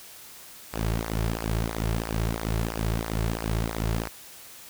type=tone with flanger; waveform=sawtooth; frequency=55.5 Hz; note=A1; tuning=16 cents sharp; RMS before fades=-28 dBFS; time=0.73-4.09 s; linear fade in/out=10 ms; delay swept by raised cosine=0.28 to 4.08 ms; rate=3 Hz; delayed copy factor=-0.75; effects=white hiss -46 dBFS RMS until 4.69 s